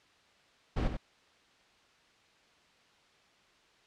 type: noise with echo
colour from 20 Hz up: brown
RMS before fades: -30 dBFS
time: 0.76-0.88 s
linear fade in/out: 10 ms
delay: 92 ms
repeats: 1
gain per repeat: -7 dB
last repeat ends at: 0.972 s
effects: white hiss -64 dBFS RMS until 3.86 s + low-pass 4000 Hz 12 dB/octave